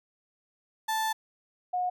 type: tone pair in turn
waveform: 35% pulse / sine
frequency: 880 / 724.6 Hz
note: A5 / F#5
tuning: 0 / -36 cents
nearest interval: minor third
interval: 336 cents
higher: first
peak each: -25 / -26 dBFS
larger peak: first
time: 0.88-1.13 / 1.73-1.9 s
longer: first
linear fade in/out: 10 ms
effects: none